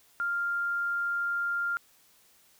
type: tone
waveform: sine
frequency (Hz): 1396.9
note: F6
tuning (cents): 0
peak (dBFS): -27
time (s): 0.2-1.77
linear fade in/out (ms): 0
effects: white hiss -62 dBFS RMS until 2.59 s